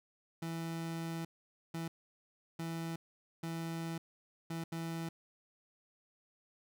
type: tone bursts at uneven times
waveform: 30% pulse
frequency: 165.1 Hz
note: E3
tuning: 3 cents sharp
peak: -35 dBFS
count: 6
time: 0.42-1.25 / 1.74-1.88 / 2.59-2.96 / 3.43-3.98 / 4.5-4.64 / 4.72-5.09 s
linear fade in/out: 5 ms
effects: none